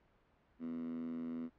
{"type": "tone with high-pass filter", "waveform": "10% pulse", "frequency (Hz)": 82.41, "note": "E2", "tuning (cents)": 0, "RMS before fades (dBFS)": -42, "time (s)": [0.59, 1.5], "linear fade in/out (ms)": 50, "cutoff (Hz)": 240, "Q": 9.1, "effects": ["pink hiss -71 dBFS RMS until 1.58 s", "low-pass 2000 Hz 12 dB/octave"]}